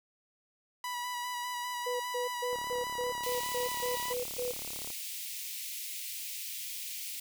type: tone with vibrato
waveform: sawtooth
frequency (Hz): 980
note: B5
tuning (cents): -14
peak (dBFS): -31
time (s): 0.84-4.13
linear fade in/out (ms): 2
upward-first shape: square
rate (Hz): 5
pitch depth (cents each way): 17
type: tone bursts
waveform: sine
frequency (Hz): 493.7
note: B4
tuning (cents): -1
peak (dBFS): -32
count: 10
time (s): 1.86-4.52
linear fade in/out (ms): 10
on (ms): 140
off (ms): 140
type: click train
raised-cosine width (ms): 1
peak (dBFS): -33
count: 85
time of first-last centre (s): 2.53-4.903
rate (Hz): 35.4
type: high-pass noise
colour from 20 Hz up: white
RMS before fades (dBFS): -40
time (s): 3.23-7.2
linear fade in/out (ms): 5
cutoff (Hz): 2100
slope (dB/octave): 48
effects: none